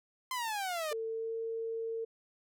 sawtooth exponential sweep, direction down, 1046.5 to 587.3 Hz, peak -30 dBFS, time 0.31-0.93 s, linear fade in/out 2 ms
sine tone with pitch glide, 449.1 to 453.3 Hz, A4 to A#4, +35 to -48 cents, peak -34 dBFS, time 0.91-2.05 s, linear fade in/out 10 ms, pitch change +17 cents, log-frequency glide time 1.14-1.35 s
effects none

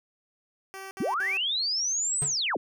10% pulse tone bursts, 385.9 Hz, G4, 27 cents flat, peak -30 dBFS, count 3, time 0.74-1.372 s, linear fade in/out 0 ms, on 170 ms, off 61 ms
sine linear two-way sweep, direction up then down, 155.4 to 8372 to 155.4 Hz, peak -25 dBFS, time 1-2.57 s, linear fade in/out 5 ms, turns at 2.23 s
square tone with exponential decay, 144.3 Hz, D3, 30 cents flat, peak -28 dBFS, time 2.22-2.38 s, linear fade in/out 0 ms, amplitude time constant 34 ms
effects none

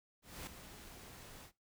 pink noise with ADSR envelope, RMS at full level -45 dBFS, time 0.22-1.52 s, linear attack 250 ms, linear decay 3 ms, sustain -9 dB, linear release 74 ms, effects noise-tail reverb RT60 0.2 s tail -18 dB re dry

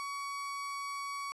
35% pulse tone, 1126 Hz, C#6, 27 cents sharp, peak -35 dBFS, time 0-1.32 s, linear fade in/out 0 ms, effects resampled to 24000 Hz

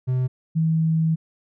triangle / sine tone pair in turn, 127.8 / 161.02 Hz, C3 / E3, -40 / -40 cents, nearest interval major third, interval 400 cents, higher second, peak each -17 dBFS, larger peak neither, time 0.07-0.28 / 0.55-1.16 s, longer second, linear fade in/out 20 ms, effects none

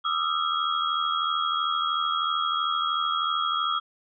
sine tone cluster, 1197 / 1280 / 1353 / 3302 Hz, D6 / D#6 / E6 / G#7, +33 / +49 / +45 / -11 cents, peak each -29 dBFS, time 0.04-3.8 s, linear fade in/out 20 ms, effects none

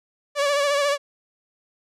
sawtooth tone with vibrato, 571 Hz, D5, 49 cents flat, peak -15 dBFS, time 0.35-0.98 s, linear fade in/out 50 ms, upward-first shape sine, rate 14 Hz, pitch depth 45 cents each way, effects low-pass 8000 Hz 12 dB/octave

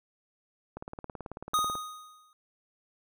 click train, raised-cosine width 1 ms, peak -25 dBFS, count 19, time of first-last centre 0.77-1.754 s, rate 18.3 Hz
square tone with exponential decay, 1244 Hz, D#6, 1 cent flat, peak -23 dBFS, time 1.54-2.33 s, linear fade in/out 1 ms, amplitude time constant 170 ms
effects none

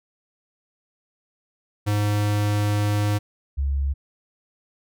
square / sine tone pair in turn, 103.83 / 69.19 Hz, G#2 / C#2, 0 / -3 cents, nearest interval perfect fifth, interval 703 cents, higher first, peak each -20 dBFS, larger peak neither, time 1.86-3.19 / 3.57-3.94 s, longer first, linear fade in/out 20 ms, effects none

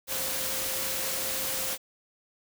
sine tone in noise, 528 Hz, C5, 16 cents sharp, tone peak -41 dBFS, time 0.07-1.78 s, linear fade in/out 50 ms, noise white, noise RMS -31 dBFS, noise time 0.07-1.78 s, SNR -13 dB, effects none

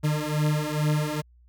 40% pulse beating tone pair, 150 / 152.3 Hz, D3 / D#3, +37 / -37 cents, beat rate 2.3 Hz, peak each -25 dBFS, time 0.03-1.22 s, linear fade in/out 20 ms, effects added 60 Hz sine -53 dBFS peak until 1.48 s

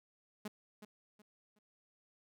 sawtooth tone with echo, 210.6 Hz, G#3, 24 cents sharp, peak -36 dBFS, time 0.45-0.48 s, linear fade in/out 5 ms, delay 370 ms, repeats 3, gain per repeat -10 dB, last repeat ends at 1.59 s, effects none

